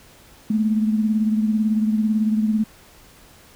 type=beating tone pair; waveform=sine; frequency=215 / 233 Hz; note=A3 / A#3; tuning=-40 / -1 cents; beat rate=18 Hz; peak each=-17 / -26 dBFS; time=0.5-2.64 s; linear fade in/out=5 ms; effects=pink hiss -49 dBFS RMS until 3.55 s